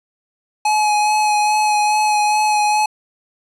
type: tone with vibrato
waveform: square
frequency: 845 Hz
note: G#5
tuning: 30 cents sharp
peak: -14 dBFS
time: 0.65-2.86 s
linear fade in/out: 5 ms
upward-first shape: sine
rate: 2.4 Hz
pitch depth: 17 cents each way
effects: resampled to 24000 Hz + 8-bit